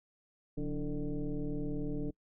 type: tone with frequency modulation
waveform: sine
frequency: 136 Hz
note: C#3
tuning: 33 cents flat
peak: -32 dBFS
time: 0.57-2.11 s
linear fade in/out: 10 ms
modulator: 155 Hz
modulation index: 1.8
effects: noise-tail reverb RT60 0.1 s tail -25 dB re dry